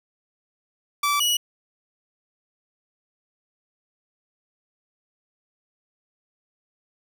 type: tone pair in turn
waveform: sawtooth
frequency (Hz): 1159 / 2920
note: D6 / F#7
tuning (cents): -23 / -24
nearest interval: octave + major third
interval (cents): 1599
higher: second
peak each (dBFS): -16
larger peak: neither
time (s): 1.03-1.2 / 1.2-1.37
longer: neither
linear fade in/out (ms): 5
effects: none